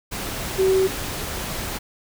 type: tone in noise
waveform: sine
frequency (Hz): 380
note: F#4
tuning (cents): +46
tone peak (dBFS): -15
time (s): 0.58-0.88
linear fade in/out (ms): 20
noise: pink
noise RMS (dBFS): -29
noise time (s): 0.11-1.79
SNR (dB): +11
effects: none